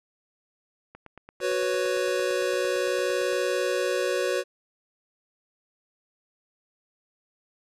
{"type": "click train", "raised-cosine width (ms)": 0.5, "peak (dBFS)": -29, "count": 22, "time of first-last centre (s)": [0.95, 3.328], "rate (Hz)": 8.83}
{"type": "chord", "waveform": "square", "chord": "F# suspended fourth", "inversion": "none", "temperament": "equal", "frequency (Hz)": [370, 493.9, 554.4], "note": ["F#4", "B4", "C#5"], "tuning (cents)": [0, 0, 0], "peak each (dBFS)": -29, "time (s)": [1.4, 4.44], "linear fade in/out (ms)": 50}
{"effects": ["low-pass 10000 Hz 12 dB/octave"]}